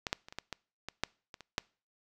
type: clicks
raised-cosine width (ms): 0.2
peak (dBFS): -16 / -12 / -30 / -29 / -20 / -20 / -21 / -12 / -28 / -30 / -12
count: 11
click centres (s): 0.068 / 0.129 / 0.285 / 0.325 / 0.386 / 0.527 / 0.886 / 1.036 / 1.342 / 1.407 / 1.581
effects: noise-tail reverb RT60 0.4 s tail -25 dB re dry